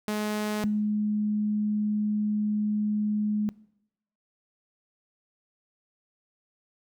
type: tone pair in turn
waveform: sawtooth / sine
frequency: 211.4 / 210.4 Hz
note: G#3 / G#3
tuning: +31 / +23 cents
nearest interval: unison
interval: 8 cents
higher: first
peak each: -23 dBFS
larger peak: neither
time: 0.08-0.64 / 0.64-3.49 s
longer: second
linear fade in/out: 0 ms
effects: noise-tail reverb RT60 0.8 s tail -22 dB re dry